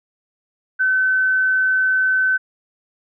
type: tone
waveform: sine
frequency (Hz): 1523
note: F#6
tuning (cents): +50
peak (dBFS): -14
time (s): 0.79-2.38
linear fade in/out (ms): 20
effects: none